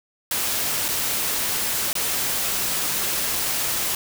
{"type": "noise with dropouts", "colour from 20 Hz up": "white", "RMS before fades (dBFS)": -24, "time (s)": [0.31, 3.95], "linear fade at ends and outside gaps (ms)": 2, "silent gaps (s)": [[0.883, 0.886], [1.93, 1.953]], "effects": []}